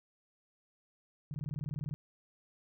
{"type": "tone bursts", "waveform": "sine", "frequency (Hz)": 146.83, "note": "D3", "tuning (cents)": 0, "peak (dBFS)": -37, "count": 13, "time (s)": [1.31, 1.94], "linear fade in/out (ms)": 0, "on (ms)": 30, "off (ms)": 20, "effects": []}